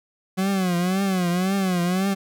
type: tone with vibrato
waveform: 40% pulse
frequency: 185 Hz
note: F#3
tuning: in tune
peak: -19 dBFS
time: 0.37-2.15 s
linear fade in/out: 20 ms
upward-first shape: triangle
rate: 1.9 Hz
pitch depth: 130 cents each way
effects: none